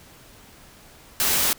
white noise, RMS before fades -21 dBFS, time 1.2-1.53 s, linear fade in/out 0 ms, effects pink hiss -49 dBFS RMS until 1.58 s

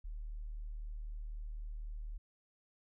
sine tone, 38.04 Hz, D#1, 38 cents flat, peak -40 dBFS, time 0.04-2.18 s, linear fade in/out 10 ms, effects none

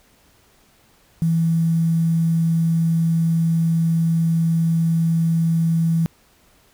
sine tone with quantisation, 164.81 Hz, E3, in tune, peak -15 dBFS, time 1.22-6.06 s, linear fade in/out 0 ms, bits 7, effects pink hiss -56 dBFS RMS until 6.73 s

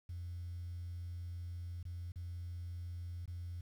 sine tone with dropouts, 87.4 Hz, F2, 2 cents sharp, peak -40 dBFS, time 0.09-3.61 s, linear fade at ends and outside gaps 5 ms, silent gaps 1.83-1.851 / 2.12-2.158 / 3.258-3.277 s, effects tanh soft clip ceiling -37 dBFS + 11-bit

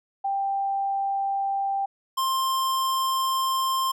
sine / square tone pair in turn, 788 / 1054.3 Hz, G5 / C6, +9 / +13 cents, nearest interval perfect fourth, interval 504 cents, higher second, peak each -23 dBFS, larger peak neither, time 0.24-1.86 / 2.17-3.92 s, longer second, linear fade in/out 10 ms, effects none

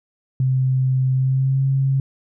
sine tone with pitch glide, 130.4 to 135.15 Hz, C3 to C#3, -5 to -44 cents, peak -15 dBFS, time 0.4-2 s, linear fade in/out 2 ms, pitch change +61 cents, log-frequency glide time 1.13-1.64 s, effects none

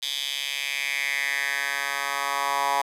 10% pulse tone with high-pass filter sweep, 140 Hz, C#3, 18 cents sharp, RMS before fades -27 dBFS, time 0.02-2.82 s, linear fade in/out 10 ms, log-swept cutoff 3500 to 930 Hz, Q 3.6, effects resampled to 32000 Hz + 8-bit

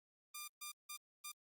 5% pulse tone bursts at uneven times, 1198 Hz, D6, 34 cents sharp, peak -34 dBFS, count 4, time 0.34-0.48 / 0.61-0.72 / 0.89-0.97 / 1.24-1.32 s, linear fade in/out 10 ms, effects Opus 24 kbps

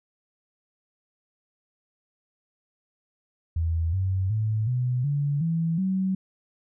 sine tone with pitch steps, 82.4 / 94.65 / 108.73 / 124.9 / 143.47 / 164.8 / 189.31 Hz, E2 / F#2 / A2 / B2 / D3 / E3 / F#3, 0 / +40 / -20 / +20 / -40 / 0 / +40 cents, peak -22 dBFS, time 3.56-6.15 s, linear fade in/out 5 ms, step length 370 ms, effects none

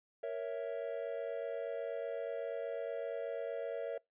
triangle chord, A# diminished, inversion none, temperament equal, 466.2 / 554.4 / 659.3 Hz, A#4 / C#5 / E5, 0 / 0 / 0 cents, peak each -39 / -39 / -40 dBFS, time 0.23-3.98 s, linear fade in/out 5 ms, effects noise-tail reverb RT60 0.2 s tail -26 dB re dry + resampled to 8000 Hz

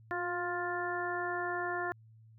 harmonic tone with a mistuned harmonic, 351.5 Hz, F4, 11 cents sharp, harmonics 1 / 2 / 3 / 4 / 5, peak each -38 / -38 / -40 / -40 / -39 dBFS, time 0.11-1.92 s, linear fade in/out 0 ms, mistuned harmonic 1, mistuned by +28 cents, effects added 111 Hz sine -55 dBFS peak until 2.38 s

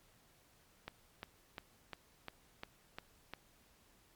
click train, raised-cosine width 0.3 ms, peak -27 dBFS, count 8, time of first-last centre 0.88-3.336 s, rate 2.85 Hz, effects pink hiss -68 dBFS RMS until 4.15 s + MP3 96 kbps

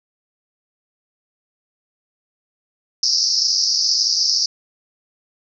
pink band-pass noise, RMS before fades -18 dBFS, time 3.03-4.46 s, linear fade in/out 2 ms, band 4700 to 5700 Hz, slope 96 dB/octave, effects none

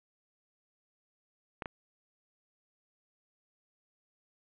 clicks, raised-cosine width 0.5 ms, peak -22 dBFS, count 2, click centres 1.622 / 1.658 s, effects resampled to 8000 Hz + 9-bit

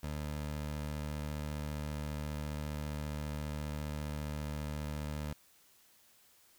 20% pulse tone, 74.8 Hz, D2, 32 cents sharp, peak -32 dBFS, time 0.03-5.33 s, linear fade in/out 5 ms, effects white hiss -65 dBFS RMS until 6.58 s

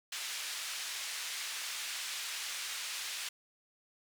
pink band-pass noise, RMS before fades -40 dBFS, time 0.12-3.29 s, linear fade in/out 5 ms, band 2100 to 9000 Hz, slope 12 dB/octave, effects none

